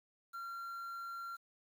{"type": "tone with quantisation", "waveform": "triangle", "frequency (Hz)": 1374, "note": "F6", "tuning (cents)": -29, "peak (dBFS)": -40, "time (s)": [0.33, 1.37], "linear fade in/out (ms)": 20, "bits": 10, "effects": []}